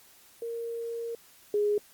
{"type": "tone pair in turn", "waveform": "sine", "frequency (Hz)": [464.6, 414.8], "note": ["A#4", "G#4"], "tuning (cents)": [-6, -2], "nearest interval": "major second", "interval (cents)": 196, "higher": "first", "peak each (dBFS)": [-32, -23], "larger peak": "second", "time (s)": [[0.42, 1.15], [1.54, 1.78]], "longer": "first", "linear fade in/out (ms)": 2, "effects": ["white hiss -57 dBFS RMS until 1.93 s", "Opus 48 kbps"]}